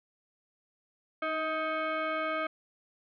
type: tone with frequency modulation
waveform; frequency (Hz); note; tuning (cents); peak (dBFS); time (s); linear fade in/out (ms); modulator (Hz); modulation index
sine; 311.1; D#4; 0; -29; 1.22-2.47; 5; 945; 1.9
effects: none